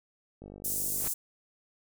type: click train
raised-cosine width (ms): 2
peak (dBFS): -32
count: 33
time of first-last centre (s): 0.42-1.063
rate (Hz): 49.8
type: high-pass noise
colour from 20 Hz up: pink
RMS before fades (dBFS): -32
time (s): 0.64-1.14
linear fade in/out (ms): 10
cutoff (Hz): 7700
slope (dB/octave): 24
type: noise with exponential growth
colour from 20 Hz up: pink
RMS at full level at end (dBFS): -36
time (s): 0.89-1.08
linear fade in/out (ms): 5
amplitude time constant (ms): 41
effects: none